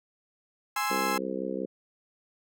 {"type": "chord", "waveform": "30% pulse", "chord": "Ab augmented", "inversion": "none", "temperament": "equal", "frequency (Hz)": [830.6, 1046.5, 1318.5], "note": ["Ab5", "C6", "E6"], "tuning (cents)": [0, 0, 0], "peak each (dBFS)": -29, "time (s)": [0.76, 1.18], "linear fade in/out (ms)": 5}
{"type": "harmonic tone", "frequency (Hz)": 65.41, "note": "C2", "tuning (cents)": 0, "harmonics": [3, 4, 5, 6, 7, 8], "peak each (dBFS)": [-37, -37, -37, -37, -37, -37], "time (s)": [0.9, 1.66], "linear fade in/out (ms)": 10}
{"effects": []}